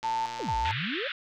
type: tone with tremolo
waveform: sine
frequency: 890 Hz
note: A5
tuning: 20 cents sharp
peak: -26 dBFS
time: 0.03-0.73 s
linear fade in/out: 20 ms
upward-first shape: square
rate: 2.2 Hz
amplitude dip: 65%
type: click train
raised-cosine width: 0.2 ms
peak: -22 dBFS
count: 81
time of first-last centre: 0.03-0.708 s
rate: 118 Hz
type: exponential two-way sweep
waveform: sine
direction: down then up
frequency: 603 to 49 to 603 Hz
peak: -32 dBFS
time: 0.39-1.08 s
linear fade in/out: 10 ms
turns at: 0.57 s
type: band-pass noise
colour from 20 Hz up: pink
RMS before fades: -34 dBFS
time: 0.65-1.12 s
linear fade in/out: 2 ms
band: 1400 to 3700 Hz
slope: 48 dB/octave
effects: none